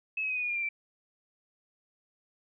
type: tone with pitch steps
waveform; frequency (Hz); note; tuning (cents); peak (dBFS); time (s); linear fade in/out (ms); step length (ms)
sine; 2589 / 2552 / 2515 / 2479 / 2444 / 2409 / 2374 / 2340; E7 / D#7 / D#7 / D#7 / D#7 / D7 / D7 / D7; -32 / +43 / +18 / -7 / -32 / +43 / +18 / -7; -29; 0.17-0.69; 5; 65
effects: none